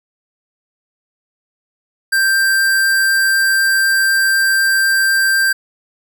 square tone, 1576 Hz, G6, 9 cents sharp, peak -12 dBFS, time 2.12-5.53 s, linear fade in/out 10 ms, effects none

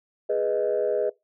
sine chord, G# minor, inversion none, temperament equal, 415.3 / 493.9 / 622.3 Hz, G#4 / B4 / D#5, 0 / 0 / 0 cents, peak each -25 / -25 / -25 dBFS, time 0.29-1.1 s, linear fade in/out 10 ms, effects noise-tail reverb RT60 0.2 s tail -22 dB re dry + tanh soft clip ceiling -15 dBFS

